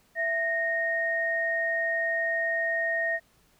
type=tone pair together; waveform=sine; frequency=663.1 / 1856 Hz; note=E5 / A#6; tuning=+10 / -8 cents; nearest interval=octave + tritone; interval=1782 cents; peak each=-30 / -26 dBFS; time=0.15-3.2 s; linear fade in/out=50 ms; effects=pink hiss -64 dBFS RMS until 3.59 s